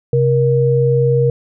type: tone pair together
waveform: sine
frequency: 132.6 / 472.1 Hz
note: C3 / A#4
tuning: +23 / +22 cents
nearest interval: octave + minor seventh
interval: 2199 cents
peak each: -13 dBFS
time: 0.13-1.3 s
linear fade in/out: 2 ms
effects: none